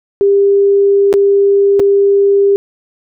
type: tone with dropouts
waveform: sine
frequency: 399 Hz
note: G4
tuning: 31 cents sharp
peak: -6 dBFS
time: 0.21-2.56 s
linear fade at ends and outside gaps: 0 ms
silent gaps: 1.128-1.139 / 1.795-1.8 s
effects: none